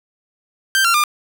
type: tone with pitch steps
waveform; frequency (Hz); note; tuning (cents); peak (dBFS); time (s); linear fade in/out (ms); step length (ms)
sawtooth; 1568 / 1372.9 / 1202.1; G6 / F6 / D6; 0 / -30 / +40; -9; 0.75-1.038; 0; 96
effects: none